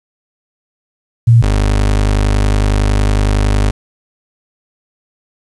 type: tone pair in turn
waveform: sine / 30% pulse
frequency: 116.2 / 50.87 Hz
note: A#2 / G#1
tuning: -5 / -35 cents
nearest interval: octave + major second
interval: 1430 cents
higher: first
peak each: -3 / -7 dBFS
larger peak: first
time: 1.27-1.42 / 1.42-3.71 s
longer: second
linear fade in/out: 10 ms
effects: resampled to 24000 Hz + 7-bit